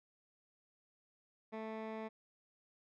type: tone with low-pass filter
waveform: 15% pulse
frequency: 220 Hz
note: A3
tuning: in tune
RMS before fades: -44 dBFS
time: 1.52-2.09 s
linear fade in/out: 20 ms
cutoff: 2000 Hz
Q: 0.88
effects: none